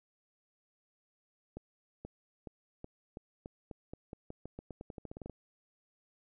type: accelerating click train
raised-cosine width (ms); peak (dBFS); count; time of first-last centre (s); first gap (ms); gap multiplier
2; -30; 22; 1.57-5.297; 480; 0.88
effects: none